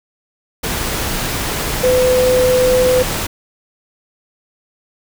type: tone in noise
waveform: sine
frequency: 506 Hz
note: B4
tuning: 42 cents sharp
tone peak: -10 dBFS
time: 1.83-3.03 s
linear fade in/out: 10 ms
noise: pink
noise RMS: -20 dBFS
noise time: 0.63-3.27 s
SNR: +7 dB
effects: none